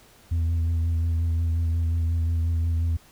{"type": "tone with vibrato", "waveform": "sine", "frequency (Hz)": 82.9, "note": "E2", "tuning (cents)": 10, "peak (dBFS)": -18, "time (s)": [0.31, 2.97], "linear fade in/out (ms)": 10, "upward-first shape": "sine", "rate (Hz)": 5.6, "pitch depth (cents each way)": 24, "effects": ["tanh soft clip ceiling -20 dBFS", "pink hiss -54 dBFS RMS until 3.11 s"]}